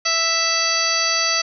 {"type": "harmonic tone", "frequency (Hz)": 659.3, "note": "E5", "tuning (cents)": 0, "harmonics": [1, 2, 3, 4, 5, 6, 7, 8, 9], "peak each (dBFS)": [-29, -25, -26, -26, -31, -30, -21, -32, -24], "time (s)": [0.05, 1.42], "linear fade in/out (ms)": 10, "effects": []}